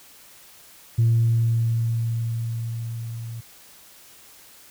sine tone with level ramp, 115.2 Hz, A#2, 20 cents flat, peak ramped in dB -13 to -31 dBFS, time 0.98-3.41 s, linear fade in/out 10 ms, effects tanh soft clip ceiling -12 dBFS + white hiss -49 dBFS RMS until 4.7 s

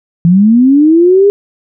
sine linear sweep, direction up, 164.5 to 411.1 Hz, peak -3 dBFS, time 0.25-1.3 s, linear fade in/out 0 ms, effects none

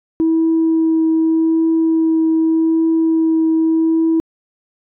sine tone with vibrato, 323.6 Hz, E4, 32 cents flat, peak -10 dBFS, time 0.2-4.2 s, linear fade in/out 0 ms, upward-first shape triangle, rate 0.84 Hz, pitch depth 12 cents each way, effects tanh soft clip ceiling -8 dBFS

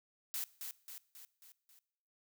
blue noise with echo, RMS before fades -39 dBFS, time 0.34-0.44 s, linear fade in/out 0 ms, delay 270 ms, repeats 5, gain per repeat -5 dB, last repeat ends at 1.79 s, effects noise-tail reverb RT60 0.8 s tail -21 dB re dry

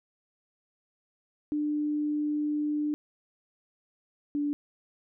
sine tone pair in turn, 298 / 291 Hz, D4 / D4, +25 / -16 cents, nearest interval unison, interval 41 cents, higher first, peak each -26 dBFS, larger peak neither, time 1.52-2.94 / 4.35-4.53 s, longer first, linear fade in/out 0 ms, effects none

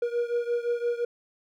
triangle beating tone pair, 474.9 / 480.7 Hz, A#4 / B4, +32 / -47 cents, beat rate 5.8 Hz, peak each -25 / -28 dBFS, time 0.02-1.05 s, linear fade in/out 5 ms, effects none

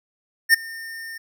square tone with ADSR envelope, 1816 Hz, A#6, 46 cents flat, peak -9 dBFS, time 0.49-1.18 s, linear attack 47 ms, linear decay 11 ms, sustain -24 dB, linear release 9 ms, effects none

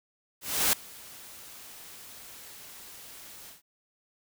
white noise with ADSR envelope, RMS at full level -23 dBFS, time 0.41-3.62 s, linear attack 320 ms, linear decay 3 ms, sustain -24 dB, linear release 130 ms, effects none

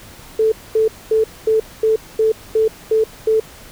sine tone bursts, 440 Hz, A4, in tune, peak -11 dBFS, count 9, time 0.39-3.4 s, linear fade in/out 5 ms, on 130 ms, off 230 ms, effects pink hiss -40 dBFS RMS until 3.71 s

